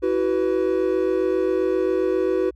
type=chord; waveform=triangle; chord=E suspended second; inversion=none; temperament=equal with one note detuned; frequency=329.6 / 377.1 / 493.9 Hz; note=E4 / F#4 / B4; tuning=0 / +33 / 0 cents; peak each=-23 / -19 / -22 dBFS; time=0.02-2.51 s; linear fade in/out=20 ms; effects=added 60 Hz sine -46 dBFS peak until 2.55 s